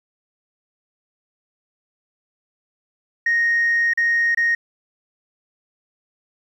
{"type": "tone with dropouts", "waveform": "sine", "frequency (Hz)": 1864, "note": "A#6", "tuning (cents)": -1, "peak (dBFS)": -14, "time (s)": [3.26, 4.55], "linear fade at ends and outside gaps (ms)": 5, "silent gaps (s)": [[3.936, 3.974], [4.348, 4.372]], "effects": ["tanh soft clip ceiling -12 dBFS", "9-bit"]}